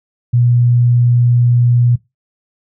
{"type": "tone", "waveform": "sine", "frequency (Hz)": 121.1, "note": "B2", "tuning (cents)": -34, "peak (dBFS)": -8, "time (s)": [0.33, 1.96], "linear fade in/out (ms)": 10, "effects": ["noise-tail reverb RT60 0.2 s tail -19 dB re dry"]}